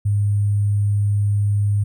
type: tone with sample-and-hold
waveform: sine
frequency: 102.2 Hz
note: G#2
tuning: 27 cents flat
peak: -15 dBFS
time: 0.05-1.84 s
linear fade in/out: 10 ms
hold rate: 8820 Hz
effects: none